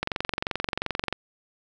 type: click train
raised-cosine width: 0.3 ms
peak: -10 dBFS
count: 26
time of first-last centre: 0.03-1.126 s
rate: 22.8 Hz
effects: none